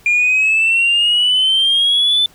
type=exponential sweep; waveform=sine; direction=up; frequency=2400 to 3534 Hz; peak=-9 dBFS; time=0.06-2.26 s; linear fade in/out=2 ms; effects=tanh soft clip ceiling -8 dBFS + pink hiss -48 dBFS RMS until 2.34 s